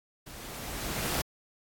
pink noise with level ramp, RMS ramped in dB -46 to -29 dBFS, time 0.26-1.22 s, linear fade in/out 10 ms, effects AAC 64 kbps

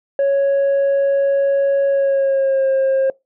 sine tone with pitch glide, 554.4 to 534.9 Hz, C#5 to C5, 0 to +38 cents, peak -10 dBFS, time 0.19-3.1 s, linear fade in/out 2 ms, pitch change -62 cents, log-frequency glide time 1.88-2.68 s, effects noise-tail reverb RT60 0.2 s tail -24 dB re dry + tanh soft clip ceiling -12 dBFS

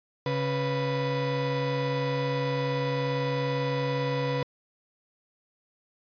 35% pulse tone pair together, 138.6 / 493.9 Hz, C#3 / B4, 0 / 0 cents, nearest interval octave + minor seventh, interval 2200 cents, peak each -27 dBFS, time 0.26-4.43 s, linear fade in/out 2 ms, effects resampled to 11025 Hz

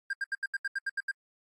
triangle tone bursts, 1600 Hz, G6, 35 cents sharp, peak -27 dBFS, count 10, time 0.1-1.114 s, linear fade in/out 5 ms, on 33 ms, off 76 ms, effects AAC 32 kbps

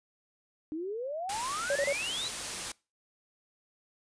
sine exponential sweep, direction up, 299.4 to 4071 Hz, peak -33 dBFS, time 0.72-2.28 s, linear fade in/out 0 ms
white noise, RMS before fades -36 dBFS, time 1.29-2.72 s, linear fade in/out 5 ms
sine tone bursts, 563 Hz, C#5, 27 cents sharp, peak -26 dBFS, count 3, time 1.7-1.927 s, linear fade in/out 2 ms, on 55 ms, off 31 ms
effects noise-tail reverb RT60 0.3 s tail -24 dB re dry + resampled to 22050 Hz

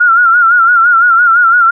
sine tone with vibrato, 1397 Hz, F6, in tune, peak -4 dBFS, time 0-1.71 s, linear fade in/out 10 ms, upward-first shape sine, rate 5.9 Hz, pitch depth 81 cents each way, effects none

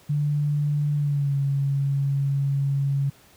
sine tone with pitch glide, 146.83 to 138.99 Hz, D3 to C#3, 0 to +5 cents, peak -20 dBFS, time 0.09-3.1 s, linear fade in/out 10 ms, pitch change -95 cents, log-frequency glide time 0.95-1.37 s, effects pink hiss -54 dBFS RMS until 3.36 s + high-pass 60 Hz 12 dB/octave

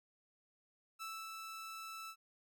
sawtooth tone with ADSR envelope, 1318.5 Hz, E6, in tune, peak -39 dBFS, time 0.99-2.16 s, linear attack 30 ms, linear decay 260 ms, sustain -3 dB, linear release 69 ms, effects none

